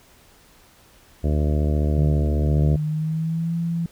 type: harmonic tone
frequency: 74.7 Hz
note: D2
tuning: 30 cents sharp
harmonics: 1 / 2 / 3 / 4 / 5 / 6 / 7 / 8 / 9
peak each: -19 / -25 / -29 / -31 / -33 / -35 / -36 / -37 / -38 dBFS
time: 1.23-2.77 s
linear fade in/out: 20 ms
type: tone with pitch glide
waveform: sine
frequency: 148.1 to 168.17 Hz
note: D3 to E3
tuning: +15 to +35 cents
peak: -21 dBFS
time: 1.98-3.86 s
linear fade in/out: 2 ms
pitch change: +220 cents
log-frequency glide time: 2.62-3.55 s
effects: pink hiss -53 dBFS RMS until 3.91 s